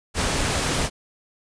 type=noise; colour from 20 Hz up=pink; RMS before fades=-23 dBFS; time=0.14-0.9 s; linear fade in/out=50 ms; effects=resampled to 22050 Hz